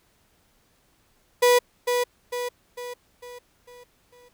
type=tone with echo; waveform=35% pulse; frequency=489.7 Hz; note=B4; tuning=15 cents flat; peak=-13 dBFS; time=1.42-1.59 s; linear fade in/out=10 ms; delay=450 ms; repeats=6; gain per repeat=-6 dB; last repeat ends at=4.29 s; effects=pink hiss -64 dBFS RMS until 4.33 s